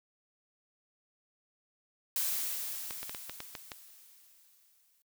blue noise with exponential decay, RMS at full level -31 dBFS, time 2.16-5.02 s, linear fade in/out 1 ms, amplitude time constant 620 ms
clicks, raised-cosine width 0.2 ms, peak -22 dBFS, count 8, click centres 2.908 / 3.03 / 3.095 / 3.148 / 3.296 / 3.404 / 3.552 / 3.718 s
effects noise-tail reverb RT60 0.1 s tail -24 dB re dry

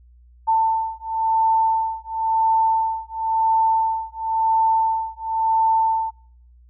sine beating tone pair, 892 / 892.96 Hz, A5 / A5, +23 / +25 cents, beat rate 0.96 Hz, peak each -20 dBFS, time 0.47-6.11 s, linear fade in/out 20 ms, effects noise-tail reverb RT60 0.6 s tail -23 dB re dry + added 60 Hz sine -47 dBFS peak until 6.69 s

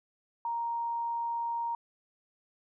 sine tone, 934 Hz, A#5, 3 cents sharp, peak -30 dBFS, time 0.45-1.75 s, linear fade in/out 2 ms, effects none

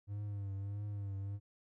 triangle tone with vibrato, 100.6 Hz, G2, 45 cents sharp, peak -36 dBFS, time 0.07-1.4 s, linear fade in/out 50 ms, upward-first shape triangle, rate 1.6 Hz, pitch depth 60 cents each way, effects none

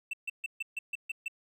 triangle tone bursts, 2670 Hz, E7, 22 cents sharp, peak -30 dBFS, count 8, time 0.11-1.282 s, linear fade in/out 5 ms, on 24 ms, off 140 ms, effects none

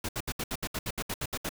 pink noise bursts, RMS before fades -33 dBFS, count 13, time 0.04-1.492 s, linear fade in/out 5 ms, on 48 ms, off 69 ms, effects none

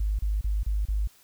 sine tone bursts, 51.5 Hz, G#1, 14 cents flat, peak -23 dBFS, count 5, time 0-1.074 s, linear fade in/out 5 ms, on 190 ms, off 31 ms, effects white hiss -58 dBFS RMS until 1.23 s

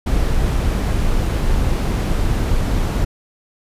brown noise, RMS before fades -17 dBFS, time 0.06-3.05 s, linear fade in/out 10 ms, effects resampled to 32000 Hz

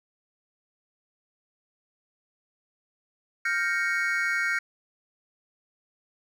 triangle chord, G half-diminished seventh, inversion third, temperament equal, 1396.9 / 1568 / 1864.7 / 2217 Hz, F6 / G6 / Bb6 / Db7, 0 / 0 / 0 / 0 cents, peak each -28 dBFS, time 3.45-4.59 s, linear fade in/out 5 ms, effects none

